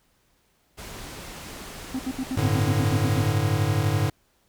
pink low-pass noise, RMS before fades -39 dBFS, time 0.77-3.34 s, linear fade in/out 20 ms, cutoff 12000 Hz, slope 12 dB/octave
clicks, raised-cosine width 2 ms, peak -29 dBFS, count 6, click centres 1.563 / 1.703 / 2.144 / 2.27 / 2.66 / 2.922 s
triangle tone bursts, 260 Hz, C4, 11 cents flat, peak -23 dBFS, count 11, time 1.94-3.212 s, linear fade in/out 5 ms, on 52 ms, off 70 ms
square chord, G suspended second, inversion none, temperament equal, 98 / 110 / 146.83 Hz, G2 / A2 / D3, 0 / 0 / 0 cents, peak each -26 / -25 / -27 dBFS, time 2.37-4.1 s, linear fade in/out 5 ms
effects pink hiss -66 dBFS RMS until 4.48 s

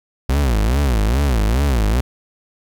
40% pulse tone with vibrato, 61 Hz, B1, 21 cents flat, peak -13 dBFS, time 0.29-2.01 s, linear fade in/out 5 ms, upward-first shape sine, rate 2.4 Hz, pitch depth 300 cents each way, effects 8-bit

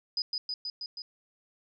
sine tone with echo, 4978 Hz, D#8, in tune, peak -27 dBFS, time 0.17-0.22 s, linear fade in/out 2 ms, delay 160 ms, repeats 5, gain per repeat -2 dB, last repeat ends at 1.02 s, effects none

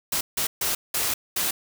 white noise bursts at uneven times, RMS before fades -25 dBFS, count 5, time 0.12-0.21 / 0.37-0.47 / 0.61-0.75 / 0.94-1.14 / 1.36-1.51 s, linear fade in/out 5 ms, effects none

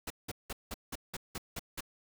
pink noise bursts, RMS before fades -39 dBFS, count 9, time 0.07-1.807 s, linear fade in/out 5 ms, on 33 ms, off 180 ms, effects none

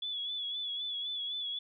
sine tone with vibrato, 3417 Hz, G#7, 49 cents sharp, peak -34 dBFS, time 0.02-1.59 s, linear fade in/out 5 ms, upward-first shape sine, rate 3.9 Hz, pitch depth 48 cents each way, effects none

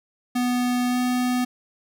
square tone with pitch glide, 246.9 to 248.9 Hz, B3 to B3, 0 to +14 cents, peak -21 dBFS, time 0.35-1.45 s, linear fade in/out 10 ms, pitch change +14 cents, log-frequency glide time 0.88-0.98 s, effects none

